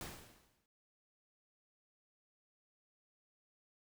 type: noise with exponential decay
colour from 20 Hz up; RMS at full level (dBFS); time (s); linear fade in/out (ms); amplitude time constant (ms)
pink; -44; 0.01-0.66; 1; 140
effects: none